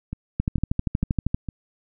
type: two click trains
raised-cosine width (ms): 5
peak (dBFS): -17 / -9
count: 4 / 13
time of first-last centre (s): 0.13-1.487 / 0.4-1.345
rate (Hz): 2.21 / 12.7
effects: none